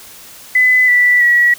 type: tone with pitch steps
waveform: sine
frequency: 2009 / 1967.7 / 1927.2 Hz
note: B6 / B6 / B6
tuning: +29 / -7 / -43 cents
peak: -7 dBFS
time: 0.55-1.54 s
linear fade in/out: 5 ms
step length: 330 ms
effects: white hiss -37 dBFS RMS until 1.58 s